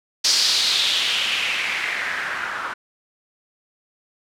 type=noise with low-pass filter sweep; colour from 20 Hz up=blue; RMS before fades=-22 dBFS; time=0.24-2.74 s; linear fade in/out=10 ms; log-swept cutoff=5100 to 1300 Hz; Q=3.3; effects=none